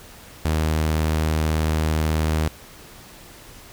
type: tone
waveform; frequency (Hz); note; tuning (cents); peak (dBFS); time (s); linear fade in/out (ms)
sawtooth; 78.3; D#2; +11; -15; 0.45-2.48; 0
effects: pink hiss -44 dBFS RMS until 3.72 s